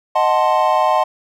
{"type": "chord", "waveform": "triangle", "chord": "D# diminished seventh", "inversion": "none", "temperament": "equal", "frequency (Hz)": [622.3, 740, 880, 1046.5], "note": ["D#5", "F#5", "A5", "C6"], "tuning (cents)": [0, 0, 0, 0], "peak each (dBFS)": -16, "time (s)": [0.15, 1.04], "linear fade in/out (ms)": 10, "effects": []}